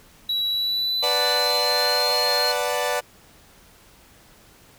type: tone with pitch glide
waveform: triangle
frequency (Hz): 3904 to 4208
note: B7 to C8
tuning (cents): -21 to +9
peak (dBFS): -20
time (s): 0.29-2.52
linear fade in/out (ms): 5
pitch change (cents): +130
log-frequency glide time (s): 0.46-2.16
type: chord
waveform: sawtooth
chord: B minor seventh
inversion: none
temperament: equal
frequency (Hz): 493.9 / 587.3 / 740 / 880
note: B4 / D5 / F#5 / A5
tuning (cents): 0 / 0 / 0 / 0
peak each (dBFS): -23 / -22 / -25 / -26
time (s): 1.02-3.01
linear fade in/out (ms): 20
effects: pink hiss -52 dBFS RMS until 4.78 s